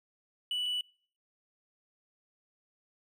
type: tone pair in turn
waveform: triangle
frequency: 2960 / 2960 Hz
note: F#7 / F#7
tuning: 0 / 0 cents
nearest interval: unison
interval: 0 cents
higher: neither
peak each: -28 dBFS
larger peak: neither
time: 0.51-0.66 / 0.66-0.81 s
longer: neither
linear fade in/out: 2 ms
effects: noise-tail reverb RT60 0.5 s tail -26 dB re dry + tanh soft clip ceiling -24 dBFS